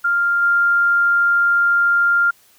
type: tone with level steps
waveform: sine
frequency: 1396.9 Hz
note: F6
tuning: in tune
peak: -14 / -12 dBFS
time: 0.04-2.31 s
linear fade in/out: 10 ms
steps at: 0.42 s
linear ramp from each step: 10 ms
effects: white hiss -53 dBFS RMS until 2.58 s